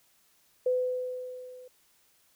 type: tone with level ramp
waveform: sine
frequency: 504 Hz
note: B4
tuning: 35 cents sharp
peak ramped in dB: -22 to -46 dBFS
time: 0.66-1.68 s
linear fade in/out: 5 ms
effects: white hiss -66 dBFS RMS until 2.35 s